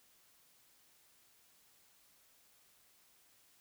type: silence
effects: white hiss -68 dBFS RMS until 3.6 s